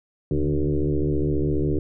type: tone with frequency modulation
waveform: sine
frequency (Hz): 146.83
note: D3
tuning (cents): 0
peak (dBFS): -19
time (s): 0.31-1.79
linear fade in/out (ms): 2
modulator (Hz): 74.7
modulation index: 3.7
effects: none